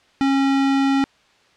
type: tone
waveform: square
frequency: 273 Hz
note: C#4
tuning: 26 cents flat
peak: -16 dBFS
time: 0.21-1.04 s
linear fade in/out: 0 ms
effects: white hiss -56 dBFS RMS until 1.56 s + low-pass 4000 Hz 12 dB/octave